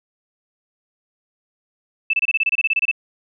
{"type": "tone bursts", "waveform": "sine", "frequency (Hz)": 2637, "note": "E7", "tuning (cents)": 0, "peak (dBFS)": -14, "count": 14, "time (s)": [2.1, 2.914], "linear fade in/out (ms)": 5, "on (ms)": 34, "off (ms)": 26, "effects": []}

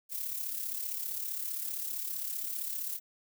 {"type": "noise with amplitude modulation", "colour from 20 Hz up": "violet", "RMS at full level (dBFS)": -34, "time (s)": [0.09, 3], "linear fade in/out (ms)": 50, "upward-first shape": "sine", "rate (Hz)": 35.3, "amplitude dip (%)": 55, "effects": []}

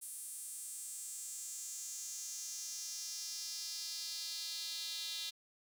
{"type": "tone with high-pass filter sweep", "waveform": "square", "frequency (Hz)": 185, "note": "F#3", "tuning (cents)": 0, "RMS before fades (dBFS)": -44, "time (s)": [0.01, 5.31], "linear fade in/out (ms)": 20, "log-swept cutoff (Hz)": [9500, 3800], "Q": 3.6, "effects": []}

